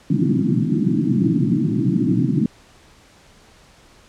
pink band-pass noise, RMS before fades -18 dBFS, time 0.1-2.46 s, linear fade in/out 2 ms, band 120 to 340 Hz, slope 96 dB/octave, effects pink hiss -50 dBFS RMS until 4.08 s + low-pass 8000 Hz 12 dB/octave

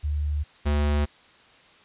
sine / square tone pair in turn, 74 / 73.36 Hz, D2 / D2, +14 / -1 cents, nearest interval unison, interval 15 cents, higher first, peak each -23 / -21 dBFS, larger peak second, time 0.03-0.44 / 0.65-1.06 s, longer neither, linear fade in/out 20 ms, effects white hiss -54 dBFS RMS until 1.84 s + resampled to 8000 Hz

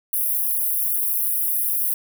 white high-pass noise, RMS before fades -22 dBFS, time 0.13-1.94 s, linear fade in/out 2 ms, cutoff 10000 Hz, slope 96 dB/octave, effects none

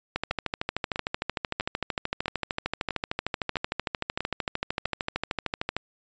two click trains, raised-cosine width 0.3 ms, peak -13 / -11 dBFS, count 8 / 75, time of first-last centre 0.31-4.855 / 0.16-5.766 s, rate 1.54 / 13.2 Hz, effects resampled to 16000 Hz

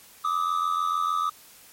triangle tone pair together, 1181.4 / 1268 Hz, D6 / D#6, +10 / +32 cents, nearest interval minor second, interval 122 cents, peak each -24 dBFS, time 0.24-1.3 s, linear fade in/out 10 ms, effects white hiss -51 dBFS RMS until 1.72 s + MP3 64 kbps

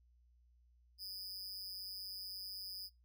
45% pulse tone with amplitude modulation, 4978 Hz, D#8, in tune, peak -39 dBFS, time 0.98-2.9 s, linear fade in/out 50 ms, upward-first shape sine, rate 191 Hz, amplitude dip 95%, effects noise-tail reverb RT60 0.2 s tail -22 dB re dry + added 60 Hz sine -66 dBFS peak until 3.04 s

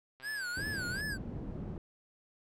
click train, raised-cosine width 0.3 ms, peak -38 dBFS, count 107, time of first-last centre 0.2-1.009 s, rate 131 Hz
square tone with vibrato, 1575 Hz, G6, 8 cents sharp, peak -36 dBFS, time 0.22-1.18 s, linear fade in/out 50 ms, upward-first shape sine, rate 2.7 Hz, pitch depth 170 cents each way
white low-pass noise, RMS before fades -41 dBFS, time 0.57-1.78 s, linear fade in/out 2 ms, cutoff 220 Hz, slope 12 dB/octave
effects low-pass 12000 Hz 12 dB/octave

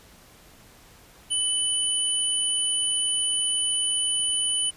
sine tone pair together, 2996 / 9494 Hz, F#7 / D9, +21 / +18 cents, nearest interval octave + minor sixth, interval 1997 cents, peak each -25 dBFS, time 1.3-4.71 s, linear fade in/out 20 ms, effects pink hiss -52 dBFS RMS until 4.76 s + resampled to 32000 Hz

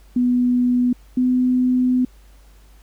sine tone pair in turn, 246.9 / 252.2 Hz, B3 / B3, 0 / +36 cents, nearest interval unison, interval 36 cents, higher second, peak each -14 dBFS, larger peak neither, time 0.16-0.93 / 1.17-2.05 s, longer second, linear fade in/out 5 ms, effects added 50 Hz sine -45 dBFS peak until 2.82 s + pink hiss -56 dBFS RMS until 2.82 s

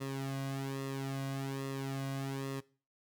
sawtooth tone with flanger, 135.9 Hz, C#3, 34 cents flat, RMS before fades -38 dBFS, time 0-2.61 s, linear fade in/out 20 ms, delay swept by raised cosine 1.3 to 2.29 ms, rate 1.2 Hz, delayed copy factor -0.75, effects noise-tail reverb RT60 0.4 s tail -21 dB re dry

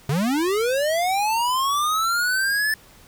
square linear sweep, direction up, 128.4 to 1760 Hz, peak -20 dBFS, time 0.09-2.74 s, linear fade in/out 2 ms, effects pink hiss -50 dBFS RMS until 3.07 s

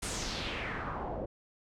pink noise with low-pass filter sweep, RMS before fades -37 dBFS, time 0.02-1.26 s, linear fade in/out 10 ms, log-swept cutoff 9500 to 540 Hz, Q 2.6, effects none

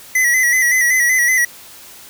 square tone with vibrato, 1975.5 Hz, B6, in tune, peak -12 dBFS, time 0.15-1.45 s, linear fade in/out 5 ms, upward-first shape square, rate 5.3 Hz, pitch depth 46 cents each way, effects white hiss -39 dBFS RMS until 2.09 s

